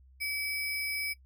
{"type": "tone with sample-and-hold", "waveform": "sine", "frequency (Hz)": 2288, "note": "D7", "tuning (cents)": -46, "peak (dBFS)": -31, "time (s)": [0.2, 1.14], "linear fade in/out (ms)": 20, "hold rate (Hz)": 7350, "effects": ["noise-tail reverb RT60 0.1 s tail -18 dB re dry", "added 65 Hz sine -55 dBFS peak until 1.25 s"]}